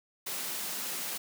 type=high-pass noise; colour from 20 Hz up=white; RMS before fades=-36 dBFS; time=0.26-1.18 s; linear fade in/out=10 ms; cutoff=140 Hz; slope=96 dB/octave; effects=none